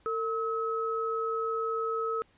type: tone pair together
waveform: sine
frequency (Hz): 452.3 / 1286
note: A4 / E6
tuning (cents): +48 / -43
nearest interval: octave + tritone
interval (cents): 1809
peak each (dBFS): -31 / -31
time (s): 0.06-2.22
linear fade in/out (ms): 0
effects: pink hiss -65 dBFS RMS until 2.37 s + resampled to 8000 Hz